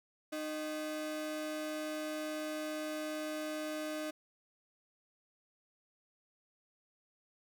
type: ring-modulated tone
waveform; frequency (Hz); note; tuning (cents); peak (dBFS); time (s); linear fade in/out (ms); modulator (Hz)
45% pulse; 461.3; A#4; -18; -34; 0.32-4.11; 10; 155
effects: none